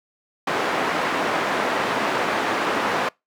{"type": "band-pass noise", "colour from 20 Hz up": "white", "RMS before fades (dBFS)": -23, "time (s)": [0.47, 3.09], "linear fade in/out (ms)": 5, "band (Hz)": [240, 1400], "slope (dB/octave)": 12, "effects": ["noise-tail reverb RT60 0.2 s tail -25 dB re dry"]}